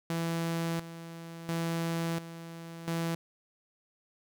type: tone with tremolo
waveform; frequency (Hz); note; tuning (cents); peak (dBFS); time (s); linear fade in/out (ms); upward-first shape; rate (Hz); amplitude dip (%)
sawtooth; 166.4; E3; +17; -26; 0.1-3.15; 2; square; 0.72; 75
effects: none